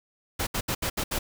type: noise bursts at uneven times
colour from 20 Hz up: pink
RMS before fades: -28 dBFS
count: 6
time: 0.39-0.47 / 0.54-0.61 / 0.68-0.75 / 0.82-0.9 / 0.97-1.04 / 1.11-1.19 s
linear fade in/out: 10 ms
effects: none